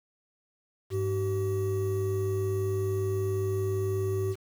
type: tone pair together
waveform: triangle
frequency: 101.07 / 381.6 Hz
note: G#2 / G4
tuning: -47 / -47 cents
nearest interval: octave + major seventh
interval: 2300 cents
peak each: -27 dBFS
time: 0.9-4.36 s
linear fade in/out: 50 ms
effects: 8-bit